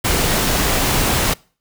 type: noise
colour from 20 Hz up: pink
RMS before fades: -17 dBFS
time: 0.04-1.34 s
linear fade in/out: 10 ms
effects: noise-tail reverb RT60 0.4 s tail -24 dB re dry